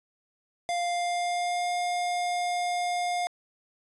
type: tone with pitch glide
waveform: square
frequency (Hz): 698.5 to 709.5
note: F5 to F5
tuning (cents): 0 to +27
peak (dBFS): -27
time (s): 0.69-3.27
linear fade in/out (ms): 0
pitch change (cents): +27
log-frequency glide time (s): 0.79-1.72
effects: resampled to 24000 Hz + 10-bit